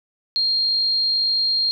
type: tone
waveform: sine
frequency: 4217 Hz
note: C8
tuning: 13 cents sharp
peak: -17 dBFS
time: 0.36-1.71 s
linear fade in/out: 0 ms
effects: none